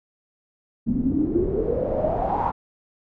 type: noise with low-pass filter sweep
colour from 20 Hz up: pink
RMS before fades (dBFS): -23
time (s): 0.86-2.52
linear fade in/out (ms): 20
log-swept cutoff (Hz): 220 to 960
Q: 8.7
effects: none